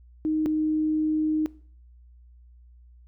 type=tone pair in turn; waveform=sine; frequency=311.1 / 309.8 Hz; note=D#4 / D#4; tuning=0 / -7 cents; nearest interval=unison; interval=7 cents; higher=first; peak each=-22 / -22 dBFS; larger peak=neither; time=0.25-0.46 / 0.46-1.46 s; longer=second; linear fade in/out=0 ms; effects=noise-tail reverb RT60 0.5 s tail -21 dB re dry + added 60 Hz sine -49 dBFS peak until 3.07 s